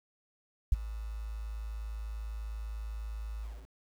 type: tone with ADSR envelope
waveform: sine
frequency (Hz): 54.2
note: A1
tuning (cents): -25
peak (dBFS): -16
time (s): 0.72-3.69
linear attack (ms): 5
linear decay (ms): 21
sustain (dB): -20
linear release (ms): 260
effects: tanh soft clip ceiling -15 dBFS + 9-bit